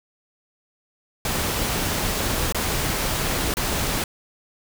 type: noise with dropouts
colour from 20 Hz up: pink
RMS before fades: -24 dBFS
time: 1.25-4.04 s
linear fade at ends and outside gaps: 2 ms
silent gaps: 2.524-2.546 / 3.54-3.569 s
effects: none